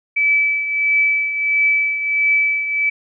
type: tone with tremolo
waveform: sine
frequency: 2304 Hz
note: D7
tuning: 34 cents flat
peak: -11 dBFS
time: 0.16-2.9 s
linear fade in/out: 10 ms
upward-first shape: triangle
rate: 1.5 Hz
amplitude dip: 65%
effects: none